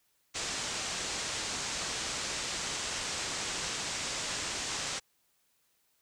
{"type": "low-pass noise", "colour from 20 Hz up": "white", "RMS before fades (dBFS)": -36, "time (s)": [0.34, 5], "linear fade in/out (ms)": 20, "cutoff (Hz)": 8000, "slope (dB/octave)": 48, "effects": ["white hiss -73 dBFS RMS until 6.01 s"]}